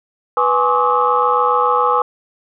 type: tone cluster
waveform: sine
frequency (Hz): 493.4 / 835 / 1071 / 1158 / 1279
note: B4 / G#5 / C6 / D6 / D#6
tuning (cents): -2 / +9 / +40 / -25 / +47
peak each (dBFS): -18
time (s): 0.37-2.02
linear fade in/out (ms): 2
effects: tanh soft clip ceiling -1 dBFS